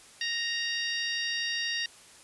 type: harmonic tone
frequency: 932.3 Hz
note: A#5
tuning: in tune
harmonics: 2 / 3 / 4 / 5 / 6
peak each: -33 / -35 / -36 / -37 / -38 dBFS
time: 0.21-1.86 s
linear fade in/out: 2 ms
effects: white hiss -53 dBFS RMS until 2.23 s + resampled to 24000 Hz